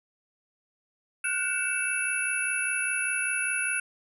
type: tone cluster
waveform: sine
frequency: 1442 / 1507 / 2262 / 2647 / 10470 Hz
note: F#6 / F#6 / C#7 / E7 / E9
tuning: -45 / +31 / +34 / +7 / -13 cents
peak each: -33 / -32 / -38 / -30 / -32 dBFS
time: 1.24-3.8 s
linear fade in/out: 5 ms
effects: none